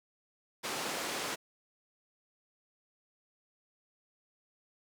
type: band-pass noise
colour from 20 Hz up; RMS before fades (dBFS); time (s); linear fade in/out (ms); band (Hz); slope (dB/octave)
pink; -37; 0.63-1.36; 20; 310 to 9300; 12
effects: none